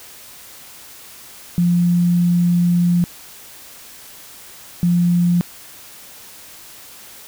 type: tone bursts at uneven times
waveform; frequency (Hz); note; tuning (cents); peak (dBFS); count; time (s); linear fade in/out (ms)
sine; 174.61; F3; 0; -12; 2; 1.58-3.04 / 4.83-5.41; 0
effects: white hiss -40 dBFS RMS until 7.27 s